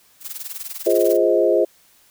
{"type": "noise with tremolo", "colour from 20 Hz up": "blue", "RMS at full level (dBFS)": -28, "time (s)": [0.2, 1.18], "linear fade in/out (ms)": 50, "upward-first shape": "triangle", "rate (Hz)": 20, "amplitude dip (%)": 90}
{"type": "chord", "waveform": "sine", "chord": "F minor seventh", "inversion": "none", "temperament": "equal with one note detuned", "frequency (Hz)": [349.2, 415.3, 523.3, 630.6], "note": ["F4", "Ab4", "C5", "Eb5"], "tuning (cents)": [0, 0, 0, 23], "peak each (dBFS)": -19, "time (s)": [0.86, 1.65], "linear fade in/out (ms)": 10}
{"effects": ["white hiss -55 dBFS RMS until 2.1 s"]}